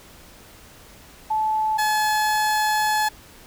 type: tone pair in turn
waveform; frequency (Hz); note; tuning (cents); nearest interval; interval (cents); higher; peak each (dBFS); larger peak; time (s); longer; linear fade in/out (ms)
sine / 30% pulse; 868 / 855.1; A5 / A5; -24 / -50; unison; 26; first; -19 / -16; second; 1.3-1.78 / 1.78-3.09; second; 10
effects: pink hiss -47 dBFS RMS until 3.46 s